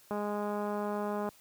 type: click train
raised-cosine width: 1 ms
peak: -22 dBFS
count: 245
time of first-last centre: 0.11-1.289 s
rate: 207 Hz
effects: white hiss -60 dBFS RMS until 1.4 s + high-pass 80 Hz 12 dB/octave